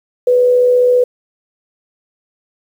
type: tone with amplitude modulation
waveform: sine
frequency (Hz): 495.4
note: B4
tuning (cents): +5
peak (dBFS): -6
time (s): 0.27-1.04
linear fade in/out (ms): 5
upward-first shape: sine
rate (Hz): 75.1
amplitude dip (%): 30
effects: 7-bit